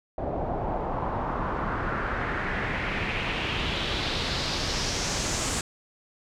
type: noise with low-pass filter sweep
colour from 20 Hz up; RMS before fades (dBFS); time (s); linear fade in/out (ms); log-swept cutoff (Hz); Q
pink; -29; 0.18-5.61; 2; 630 to 7800; 2.6
effects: none